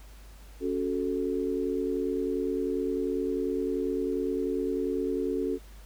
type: chord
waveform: sine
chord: F# minor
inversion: second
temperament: equal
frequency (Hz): 277.2 / 370 / 440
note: C#4 / F#4 / A4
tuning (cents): 0 / 0 / 0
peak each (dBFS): -31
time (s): 0.6-5.59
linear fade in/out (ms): 50
effects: added 50 Hz sine -46 dBFS peak until 5.85 s + pink hiss -56 dBFS RMS until 5.85 s